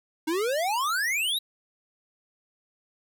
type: exponential sweep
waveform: square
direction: up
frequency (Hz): 303.7 to 3951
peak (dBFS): -25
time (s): 0.27-1.39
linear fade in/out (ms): 10
effects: none